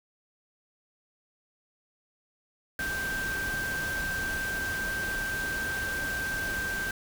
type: tone in noise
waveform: sine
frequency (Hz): 1568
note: G6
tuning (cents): 0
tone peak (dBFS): -30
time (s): 2.79-6.91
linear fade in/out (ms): 2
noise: pink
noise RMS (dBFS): -37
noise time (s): 2.79-6.91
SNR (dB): +4
effects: none